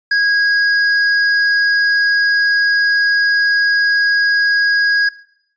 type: tone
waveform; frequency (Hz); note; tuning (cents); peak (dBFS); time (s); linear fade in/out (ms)
square; 1647; G#6; -15; -12; 0.11-5.09; 5
effects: noise-tail reverb RT60 0.7 s tail -18 dB re dry + resampled to 16000 Hz